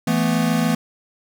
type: chord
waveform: square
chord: E suspended fourth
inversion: none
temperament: equal with one note detuned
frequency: 166.44 / 220 / 246.9 Hz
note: E3 / A3 / B3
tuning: +17 / 0 / 0 cents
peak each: -22 dBFS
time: 0.07-0.75 s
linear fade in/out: 5 ms
effects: none